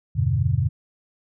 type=chord; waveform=sine; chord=E minor seventh; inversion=none; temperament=equal with one note detuned; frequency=82.41 / 98 / 123.47 / 146.24 Hz; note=E2 / G2 / B2 / D3; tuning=0 / 0 / 0 / -7 cents; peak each=-26 / -23 / -22 / -25 dBFS; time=0.15-0.69 s; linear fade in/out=20 ms; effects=none